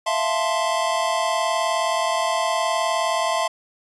square chord, F major seventh, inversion third, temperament equal, 659.3 / 698.5 / 880 / 1046.5 Hz, E5 / F5 / A5 / C6, 0 / 0 / 0 / 0 cents, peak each -25 / -28 / -28 / -25 dBFS, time 0.06-3.48 s, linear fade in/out 10 ms, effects resampled to 24000 Hz

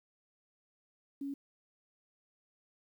sine tone, 278.8 Hz, C#4, 10 cents sharp, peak -36 dBFS, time 1.21-1.34 s, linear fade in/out 5 ms, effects 11-bit

